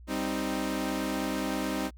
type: chord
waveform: sawtooth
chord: C minor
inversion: second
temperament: equal with one note detuned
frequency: 195.43 / 261.6 / 311.1 Hz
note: G3 / C4 / Eb4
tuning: -5 / 0 / 0 cents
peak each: -31 / -29 / -29 dBFS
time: 0.07-1.91 s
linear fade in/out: 50 ms
effects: added 60 Hz sine -46 dBFS peak until 1.97 s